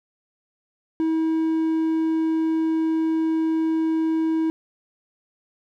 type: tone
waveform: triangle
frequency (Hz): 321.3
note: E4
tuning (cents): -44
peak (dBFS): -17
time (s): 1-4.5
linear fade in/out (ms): 0
effects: none